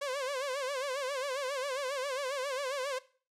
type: tone with vibrato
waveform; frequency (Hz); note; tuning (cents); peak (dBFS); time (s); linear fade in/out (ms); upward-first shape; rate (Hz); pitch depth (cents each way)
sawtooth; 541; C#5; -42; -29; 0.01-2.99; 10; sine; 7.4; 120
effects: noise-tail reverb RT60 0.4 s tail -18 dB re dry + low-pass 9000 Hz 12 dB/octave